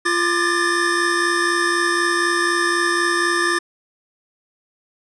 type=tone cluster; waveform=square; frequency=346.6 / 1197 / 1728 / 1792 Hz; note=F4 / D6 / A6 / A6; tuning=-13 / +33 / -32 / +31 cents; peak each=-23 dBFS; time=0.05-3.59 s; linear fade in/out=10 ms; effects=resampled to 24000 Hz